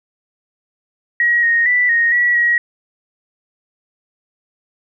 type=tone with pitch steps; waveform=sine; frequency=1902 / 1864 / 1973 / 1865 / 1936 / 1903 Hz; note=A#6 / A#6 / B6 / A#6 / B6 / A#6; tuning=+34 / -1 / -2 / 0 / -35 / +35 cents; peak=-11 dBFS; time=1.2-2.58 s; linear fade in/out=2 ms; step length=230 ms; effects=none